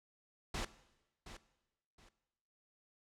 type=noise with echo; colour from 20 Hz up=pink; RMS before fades=-39 dBFS; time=0.54-0.65 s; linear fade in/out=5 ms; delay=720 ms; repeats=2; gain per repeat=-12 dB; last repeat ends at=2.09 s; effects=noise-tail reverb RT60 1.0 s tail -17 dB re dry + low-pass 7000 Hz 12 dB/octave